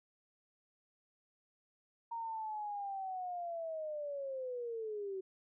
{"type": "linear sweep", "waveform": "sine", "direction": "down", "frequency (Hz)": [932.3, 374.2], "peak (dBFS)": -38, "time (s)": [2.11, 5.21], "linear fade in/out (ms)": 10, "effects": []}